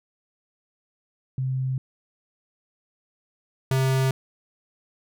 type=tone pair in turn; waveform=sine / square; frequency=130.81 / 132.41 Hz; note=C3 / C3; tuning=0 / +21 cents; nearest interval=unison; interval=21 cents; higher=second; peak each=-23 / -20 dBFS; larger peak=second; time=1.38-1.78 / 3.71-4.11 s; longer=neither; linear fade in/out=2 ms; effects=none